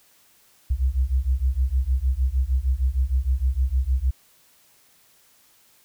sine beating tone pair, 61.74 / 68.24 Hz, B1 / C#2, 0 / -27 cents, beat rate 6.5 Hz, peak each -22 dBFS, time 0.7-4.11 s, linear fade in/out 10 ms, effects white hiss -58 dBFS RMS until 5.84 s

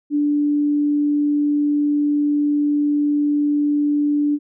sine tone, 292.8 Hz, D4, 5 cents flat, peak -15 dBFS, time 0.1-4.39 s, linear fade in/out 50 ms, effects none

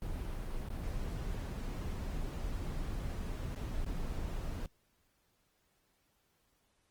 brown noise with dropouts, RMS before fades -38 dBFS, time 0.02-4.66 s, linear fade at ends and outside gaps 1 ms, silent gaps 0.687-0.702 / 3.549-3.559 / 3.847-3.862 s, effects pink hiss -75 dBFS RMS until 6.9 s + Opus 24 kbps

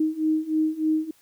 sine beating tone pair, 311.1 / 314.4 Hz, D#4 / D#4, 0 / +18 cents, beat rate 3.3 Hz, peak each -25 / -23 dBFS, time 0-1.11 s, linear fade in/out 5 ms, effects white hiss -60 dBFS RMS until 1.21 s

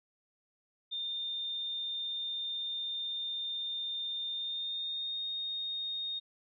sine tone with pitch glide, 3618 to 3703 Hz, A7 to A#7, +48 to -12 cents, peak -34 dBFS, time 0.91-6.2 s, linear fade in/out 20 ms, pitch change +40 cents, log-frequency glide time 4.3-5.26 s, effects none

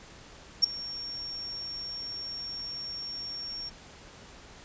sine tone with ADSR envelope, 5520 Hz, F8, 21 cents flat, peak -14 dBFS, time 0.62-3.7 s, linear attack 21 ms, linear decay 5 ms, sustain -21 dB, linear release 19 ms, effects pink hiss -50 dBFS RMS until 4.64 s + resampled to 16000 Hz

